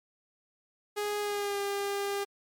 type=tone with pitch glide; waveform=sawtooth; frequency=414.5 to 401.1 Hz; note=G#4 to G4; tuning=-3 to +40 cents; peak=-26 dBFS; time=0.96-2.25 s; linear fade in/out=20 ms; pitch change=-57 cents; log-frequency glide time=1.2-1.59 s; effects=MP3 96 kbps